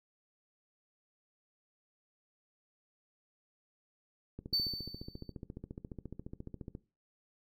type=click train; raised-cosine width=3 ms; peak=-30 dBFS; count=35; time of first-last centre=4.39-6.751 s; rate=14.4 Hz
type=tone with exponential decay; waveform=triangle; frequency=4535 Hz; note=C#8; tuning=39 cents sharp; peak=-26 dBFS; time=4.53-5.32 s; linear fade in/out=5 ms; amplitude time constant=170 ms
effects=noise-tail reverb RT60 0.3 s tail -18 dB re dry